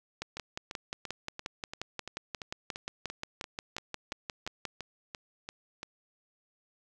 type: two click trains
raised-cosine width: 0.2 ms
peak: -18 / -22 dBFS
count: 26 / 17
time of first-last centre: 0.22-4.653 / 0.37-5.831 s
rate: 5.64 / 2.93 Hz
effects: none